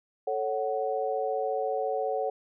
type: chord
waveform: sine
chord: F# minor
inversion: first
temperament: equal with one note detuned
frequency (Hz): 440 / 554.4 / 744.7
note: A4 / C#5 / F#5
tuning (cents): 0 / 0 / +11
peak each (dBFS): -31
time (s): 0.27-2.3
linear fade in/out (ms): 5
effects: none